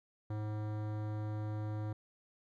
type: tone with hard clipping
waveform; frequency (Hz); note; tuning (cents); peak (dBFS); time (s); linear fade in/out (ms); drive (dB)
sine; 106.5; G#2; +44; -38; 0.3-1.93; 5; 18
effects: none